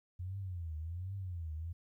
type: tone with vibrato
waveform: sine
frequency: 87.3 Hz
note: F2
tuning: in tune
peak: -38 dBFS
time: 0.19-1.73 s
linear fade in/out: 10 ms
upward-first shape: triangle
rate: 1.3 Hz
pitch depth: 230 cents each way
effects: 13-bit